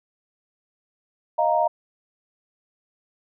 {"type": "chord", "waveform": "sine", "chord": "Eb suspended second", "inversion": "none", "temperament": "equal", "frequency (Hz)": [622.3, 698.5, 932.3], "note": ["Eb5", "F5", "Bb5"], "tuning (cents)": [0, 0, 0], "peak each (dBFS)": -22, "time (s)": [1.38, 1.68], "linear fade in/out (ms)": 10, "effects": []}